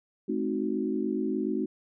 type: chord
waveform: sine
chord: A diminished seventh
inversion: none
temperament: equal with one note detuned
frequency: 214.6 / 261.6 / 311.1 / 370 Hz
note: A3 / C4 / Eb4 / Gb4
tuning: -43 / 0 / 0 / 0 cents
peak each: -32 dBFS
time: 0.28-1.66 s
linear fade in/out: 10 ms
effects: none